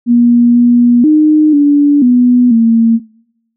sine tone with pitch steps, 239 / 240.9 / 306.2 / 288.8 / 246.2 / 228.3 Hz, A#3 / B3 / D#4 / D4 / B3 / A#3, +43 / -43 / -28 / -29 / -5 / -36 cents, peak -4 dBFS, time 0.06-3 s, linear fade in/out 50 ms, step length 490 ms, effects noise-tail reverb RT60 0.8 s tail -23 dB re dry

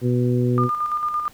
harmonic tone, 123.2 Hz, B2, 4 cents flat, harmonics 1 / 2 / 3 / 4, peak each -19 / -22 / -24 / -30 dBFS, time 0.01-0.7 s, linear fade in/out 50 ms
sine tone with tremolo, 1208 Hz, D6, 48 cents sharp, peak -19 dBFS, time 0.58-1.28 s, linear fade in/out 0 ms, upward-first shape square, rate 8.9 Hz, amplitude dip 45%
effects pink hiss -50 dBFS RMS until 1.33 s

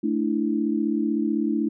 sine chord, A suspended fourth, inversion none, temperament equal, 220 / 293.7 / 329.6 Hz, A3 / D4 / E4, 0 / 0 / 0 cents, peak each -25 / -25 / -26 dBFS, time 0.03-1.69 s, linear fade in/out 10 ms, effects none

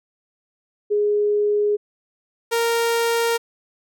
sine / sawtooth tone pair in turn, 415.3 / 464.4 Hz, G#4 / A#4, 0 / -7 cents, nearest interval major second, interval 193 cents, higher second, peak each -16 / -14 dBFS, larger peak second, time 0.9-1.77 / 2.51-3.38 s, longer neither, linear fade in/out 20 ms, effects none

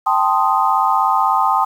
sine chord, A half-diminished seventh, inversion third, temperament equal with one note detuned, 784 / 880 / 1043.5 / 1244.5 Hz, G5 / A5 / C6 / Eb6, 0 / 0 / -5 / 0 cents, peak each -18 dBFS, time 0.06-1.65 s, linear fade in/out 10 ms, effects 7-bit

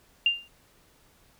sine tone with exponential decay, 2794 Hz, F7, in tune, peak -16 dBFS, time 0.26-0.48 s, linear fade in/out 2 ms, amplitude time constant 47 ms, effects pink hiss -61 dBFS RMS until 1.39 s

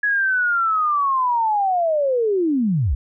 sine linear sweep, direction down, 1687 to 51.91 Hz, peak -16 dBFS, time 0.03-2.95 s, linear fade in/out 5 ms, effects none

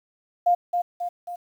sine tone with echo, 704 Hz, F5, 14 cents sharp, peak -15 dBFS, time 0.46-0.55 s, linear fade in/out 10 ms, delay 270 ms, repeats 3, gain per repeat -5 dB, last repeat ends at 1.36 s, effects 9-bit

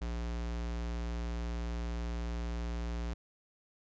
square tone, 58.3 Hz, A#1, 1 cent sharp, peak -35 dBFS, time 0.01-3.14 s, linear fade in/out 10 ms, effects resampled to 16000 Hz

